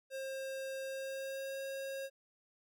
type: tone with pitch glide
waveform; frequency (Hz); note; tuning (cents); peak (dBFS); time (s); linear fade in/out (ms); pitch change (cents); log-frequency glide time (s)
square; 534 to 541.8; C5 to C#5; +35 to -40; -40; 0.1-2.1; 50; +25; 0.82-1.59
effects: none